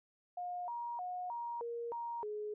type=tone with pitch steps; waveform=sine; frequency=714 / 948 / 724 / 944 / 469.8 / 939 / 421.2 Hz; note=F5 / A#5 / F#5 / A#5 / A#4 / A#5 / G#4; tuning=+38 / +29 / -38 / +22 / +13 / +12 / +24 cents; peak=-38 dBFS; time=0.37-2.54 s; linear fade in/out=5 ms; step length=310 ms; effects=none